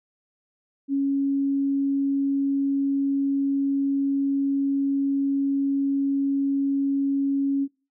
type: tone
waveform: sine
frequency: 276.7 Hz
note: C#4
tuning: 3 cents flat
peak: -20 dBFS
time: 0.88-7.68 s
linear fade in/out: 50 ms
effects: noise-tail reverb RT60 0.3 s tail -20 dB re dry